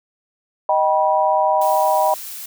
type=chord; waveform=sine; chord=Eb augmented; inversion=none; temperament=just; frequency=622.3 / 777.8 / 972.3 Hz; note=Eb5 / G5 / B5; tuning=0 / -14 / -27 cents; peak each=-18 dBFS; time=0.69-2.14 s; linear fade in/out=2 ms
type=noise; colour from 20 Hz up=blue; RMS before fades=-32 dBFS; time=1.61-2.46 s; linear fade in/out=5 ms
effects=none